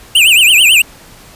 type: tone with vibrato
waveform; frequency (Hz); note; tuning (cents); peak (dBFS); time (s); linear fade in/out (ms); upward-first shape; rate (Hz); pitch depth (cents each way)
square; 2729; F7; -41; -5; 0.15-0.82; 5; triangle; 9.1; 260
effects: pink hiss -38 dBFS RMS until 1.35 s + resampled to 32000 Hz